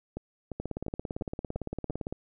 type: two click trains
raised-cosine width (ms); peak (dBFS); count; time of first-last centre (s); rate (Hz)
2; -20 / -22; 28 / 6; 0.6-2.125 / 0.17-1.906; 17.7 / 2.88
effects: none